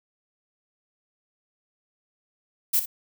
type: noise with echo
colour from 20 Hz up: violet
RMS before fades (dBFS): -21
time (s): 2.73-2.8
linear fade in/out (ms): 10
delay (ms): 60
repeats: 1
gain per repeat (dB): -11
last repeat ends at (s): 2.86
effects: none